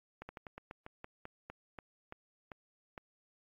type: slowing click train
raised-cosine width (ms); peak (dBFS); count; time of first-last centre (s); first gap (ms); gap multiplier
0.5; -30; 14; 0.22-2.978; 70; 1.17
effects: AAC 32 kbps